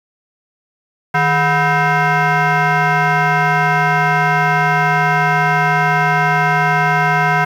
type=tone with frequency modulation; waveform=sine; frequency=414.7 Hz; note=G#4; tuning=3 cents flat; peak=-9 dBFS; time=1.14-7.45 s; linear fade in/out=10 ms; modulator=571 Hz; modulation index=2.8; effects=tanh soft clip ceiling -9 dBFS + 7-bit